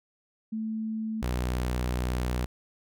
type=tone pair in turn; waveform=sine / sawtooth; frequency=220 / 61.74 Hz; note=A3 / B1; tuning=0 / 0 cents; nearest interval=octave + minor seventh; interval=2200 cents; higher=first; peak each=-29 / -23 dBFS; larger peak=second; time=0.52-1.22 / 1.22-2.46 s; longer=second; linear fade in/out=10 ms; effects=none